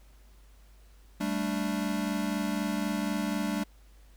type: chord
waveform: square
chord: G suspended second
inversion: none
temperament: equal with one note detuned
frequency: 196 / 220 / 292.6 Hz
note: G3 / A3 / D4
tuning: 0 / 0 / -6 cents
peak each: -33 / -34 / -34 dBFS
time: 1.2-3.64 s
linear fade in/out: 10 ms
effects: added 50 Hz sine -53 dBFS peak until 4.16 s + pink hiss -64 dBFS RMS until 4.16 s